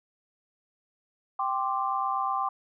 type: chord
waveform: sine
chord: G suspended fourth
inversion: none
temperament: equal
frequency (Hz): 784 / 1046.5 / 1174.7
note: G5 / C6 / D6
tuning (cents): 0 / 0 / 0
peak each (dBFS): -30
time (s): 1.39-2.49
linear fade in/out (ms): 5
effects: none